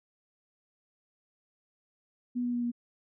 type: tone with pitch steps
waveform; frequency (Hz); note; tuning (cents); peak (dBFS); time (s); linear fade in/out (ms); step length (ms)
sine; 245.3 / 243.2 / 241.1 / 239; B3 / B3 / B3 / A#3; -12 / -26 / -41 / +43; -28; 2.35-2.718; 20; 92
effects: none